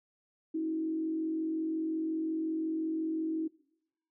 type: tone with frequency modulation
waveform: sine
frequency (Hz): 320.2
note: D#4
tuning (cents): +50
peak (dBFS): -30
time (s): 0.54-3.48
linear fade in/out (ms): 10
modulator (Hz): 45.6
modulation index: 0.41
effects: noise-tail reverb RT60 0.8 s tail -22 dB re dry